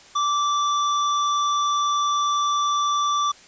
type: tone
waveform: square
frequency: 1167 Hz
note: D6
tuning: 11 cents flat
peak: -20 dBFS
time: 0.15-3.32 s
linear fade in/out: 10 ms
effects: white hiss -48 dBFS RMS until 3.47 s + resampled to 16000 Hz